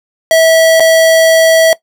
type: tone with dropouts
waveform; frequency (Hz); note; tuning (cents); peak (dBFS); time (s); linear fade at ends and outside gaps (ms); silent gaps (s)
square; 650; E5; -24; -5; 0.31-1.73; 1; 0.798-0.804
effects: noise-tail reverb RT60 0.1 s tail -18 dB re dry